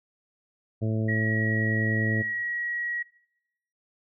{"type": "harmonic tone", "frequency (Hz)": 110, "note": "A2", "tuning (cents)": 0, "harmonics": [1, 2, 3, 4, 5, 6], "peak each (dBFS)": [-25, -31, -35, -37, -39, -41], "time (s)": [0.81, 2.23], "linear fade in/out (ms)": 20}
{"type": "tone", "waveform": "sine", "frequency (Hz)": 1910, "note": "A#6", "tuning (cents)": 42, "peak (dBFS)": -27, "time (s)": [1.08, 3.03], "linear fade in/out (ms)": 10}
{"effects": ["noise-tail reverb RT60 0.8 s tail -21 dB re dry"]}